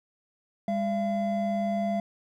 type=tone pair together; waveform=triangle; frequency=202.3 / 680 Hz; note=G#3 / F5; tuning=-45 / -46 cents; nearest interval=octave + major sixth; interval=2099 cents; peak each=-26 dBFS; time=0.68-2 s; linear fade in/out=2 ms; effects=none